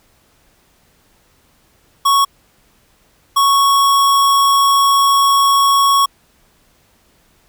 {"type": "tone bursts at uneven times", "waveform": "square", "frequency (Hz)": 1108.7, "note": "C#6", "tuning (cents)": 0, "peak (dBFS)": -10, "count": 2, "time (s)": [[2.05, 2.25], [3.36, 6.06]], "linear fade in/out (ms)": 10, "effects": ["pink hiss -55 dBFS RMS until 7.48 s"]}